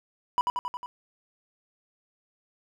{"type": "tone with echo", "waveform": "triangle", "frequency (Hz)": 985, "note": "B5", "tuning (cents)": -5, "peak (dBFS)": -18, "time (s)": [0.38, 0.41], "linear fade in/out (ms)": 0, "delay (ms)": 90, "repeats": 5, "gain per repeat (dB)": -3, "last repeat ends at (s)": 0.86, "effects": []}